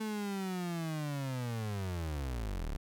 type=linear sweep; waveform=35% pulse; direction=down; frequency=220 to 31.71 Hz; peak=-33 dBFS; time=0-2.77 s; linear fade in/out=10 ms; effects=none